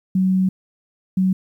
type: tone pair in turn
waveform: sine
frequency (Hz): 187.5 / 187.5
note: F#3 / F#3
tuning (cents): +23 / +23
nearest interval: unison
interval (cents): 0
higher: neither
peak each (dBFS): -14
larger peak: neither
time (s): 0.15-0.49 / 1.17-1.33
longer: first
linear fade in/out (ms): 5
effects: 9-bit